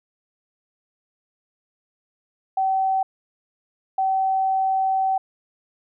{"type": "tone bursts at uneven times", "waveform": "sine", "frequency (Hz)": 766, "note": "G5", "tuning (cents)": -40, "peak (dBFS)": -18, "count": 2, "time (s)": [[2.57, 3.03], [3.98, 5.18]], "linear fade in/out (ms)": 5, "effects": []}